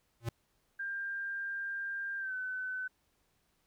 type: tone with exponential growth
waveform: square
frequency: 116.54 Hz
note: A#2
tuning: in tune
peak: -30 dBFS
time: 0.2-0.29 s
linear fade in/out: 5 ms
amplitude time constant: 18 ms
type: tone with pitch glide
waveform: sine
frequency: 1595 to 1513.3 Hz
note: G6 to F#6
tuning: +30 to +39 cents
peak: -35 dBFS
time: 0.79-2.88 s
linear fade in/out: 10 ms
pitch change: -91 cents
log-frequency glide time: 2.18-2.34 s
effects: pink hiss -75 dBFS RMS until 3.66 s